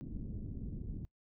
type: low-pass noise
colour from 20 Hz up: pink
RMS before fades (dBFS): -42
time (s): 0.01-1.05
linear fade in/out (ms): 0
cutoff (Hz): 290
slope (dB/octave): 24
effects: noise-tail reverb RT60 0.1 s tail -22 dB re dry